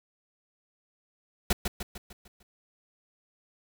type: noise with echo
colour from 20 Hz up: pink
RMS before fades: -23 dBFS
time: 1.5-1.53 s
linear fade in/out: 5 ms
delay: 150 ms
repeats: 6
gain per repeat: -6 dB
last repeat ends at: 2.43 s
effects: none